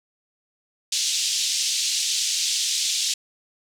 white band-pass noise, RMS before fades -24 dBFS, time 0.92-3.14 s, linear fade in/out 5 ms, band 3100 to 7100 Hz, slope 24 dB/octave, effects none

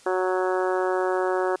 harmonic tone, 185 Hz, F#3, in tune, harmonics 2 / 3 / 4 / 5 / 6 / 7 / 8 / 9, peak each -24 / -28 / -30 / -32 / -34 / -35 / -36 / -37 dBFS, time 0.06-1.56 s, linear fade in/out 5 ms, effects white hiss -52 dBFS RMS until 1.6 s + resampled to 22050 Hz

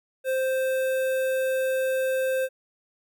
square tone with notch filter, 523.3 Hz, C5, in tune, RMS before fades -25 dBFS, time 0.24-2.49 s, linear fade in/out 50 ms, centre 5100 Hz, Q 0.76, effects none

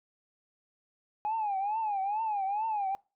sine tone with vibrato, 830 Hz, G#5, 1 cent flat, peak -27 dBFS, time 1.25-2.95 s, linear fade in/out 0 ms, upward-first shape triangle, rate 2.3 Hz, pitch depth 160 cents each way, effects noise-tail reverb RT60 0.3 s tail -23 dB re dry + tanh soft clip ceiling -25 dBFS

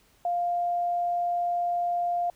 sine tone, 700 Hz, F5, 4 cents sharp, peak -24 dBFS, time 0.25-2.3 s, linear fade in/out 2 ms, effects pink hiss -62 dBFS RMS until 2.35 s

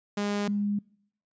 sawtooth / sine tone pair in turn, 204.6 / 204.6 Hz, G#3 / G#3, -26 / -26 cents, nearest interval unison, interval 0 cents, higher neither, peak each -23 / -25 dBFS, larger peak first, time 0.17-0.48 / 0.48-0.79 s, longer neither, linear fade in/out 5 ms, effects noise-tail reverb RT60 0.7 s tail -25 dB re dry + resampled to 16000 Hz

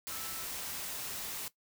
sine tone in noise, 1318.5 Hz, E6, in tune, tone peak -49 dBFS, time 0.11-0.44 s, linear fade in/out 0 ms, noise white, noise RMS -40 dBFS, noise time 0.07-1.48 s, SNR -12 dB, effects noise-tail reverb RT60 0.1 s tail -17 dB re dry

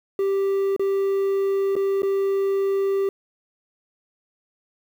triangle tone with dropouts, 392 Hz, G4, in tune, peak -17 dBFS, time 0.19-3.09 s, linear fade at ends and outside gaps 2 ms, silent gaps 0.764-0.795 / 1.755-1.764 / 2.021-2.031 s, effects 8-bit

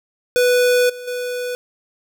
square tone with level steps, 493.9 Hz, B4, in tune, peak -13 / -31 / -23 dBFS, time 0.36-1.55 s, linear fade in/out 0 ms, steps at 0.89 / 1.07 s, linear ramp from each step 10 ms, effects none

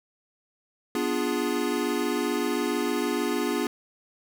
square chord, B diminished seventh, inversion none, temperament equal, 246.9 / 293.7 / 349.2 / 415.3 Hz, B3 / D4 / F4 / Ab4, 0 / 0 / 0 / 0 cents, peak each -31 dBFS, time 0.95-3.67 s, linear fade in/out 2 ms, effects none

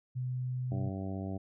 sine tone, 126.5 Hz, B2, 42 cents sharp, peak -32 dBFS, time 0.15-0.9 s, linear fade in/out 20 ms
harmonic tone, 96.1 Hz, G2, 34 cents flat, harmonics 1 / 2 / 3 / 4 / 5 / 6 / 7 / 8, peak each -38 / -39 / -42 / -47 / -53 / -50 / -47 / -53 dBFS, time 0.71-1.38 s, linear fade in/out 10 ms
effects none

